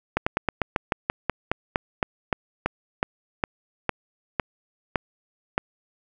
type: slowing click train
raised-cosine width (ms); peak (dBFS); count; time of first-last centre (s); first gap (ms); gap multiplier
0.5; -6; 20; 0.17-5.579; 95; 1.11
effects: none